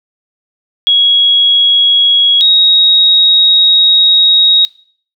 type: tone pair in turn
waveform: sine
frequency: 3322 / 3782 Hz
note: G#7 / A#7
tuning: 0 / +24 cents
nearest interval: major second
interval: 224 cents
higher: second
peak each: -5 dBFS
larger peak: neither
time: 0.87-2.41 / 2.41-4.65 s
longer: second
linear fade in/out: 0 ms
effects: noise-tail reverb RT60 0.5 s tail -20 dB re dry